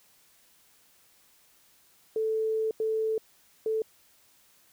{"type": "tone bursts at uneven times", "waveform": "sine", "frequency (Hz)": 440, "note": "A4", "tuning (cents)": 0, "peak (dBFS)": -25, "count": 3, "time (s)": [[2.16, 2.71], [2.8, 3.18], [3.66, 3.82]], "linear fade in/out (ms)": 2, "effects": ["white hiss -62 dBFS RMS until 4.72 s"]}